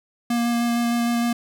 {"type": "tone with vibrato", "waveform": "square", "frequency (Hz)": 236.3, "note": "A#3", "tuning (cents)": 24, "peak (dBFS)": -20, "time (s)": [0.3, 1.33], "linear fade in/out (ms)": 5, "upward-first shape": "square", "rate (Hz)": 6.5, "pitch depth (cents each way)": 8, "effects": []}